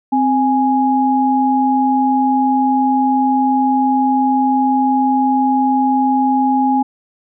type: tone pair together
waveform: sine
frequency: 261.4 / 830 Hz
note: C4 / G#5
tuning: -1 / -1 cents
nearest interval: octave + minor sixth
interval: 2000 cents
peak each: -14 dBFS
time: 0.12-6.83 s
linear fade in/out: 10 ms
effects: none